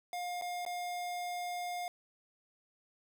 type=tone with dropouts; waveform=square; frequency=710 Hz; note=F5; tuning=28 cents sharp; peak=-37 dBFS; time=0.13-1.88 s; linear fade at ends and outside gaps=1 ms; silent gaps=0.413-0.421 / 0.651-0.663 s; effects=none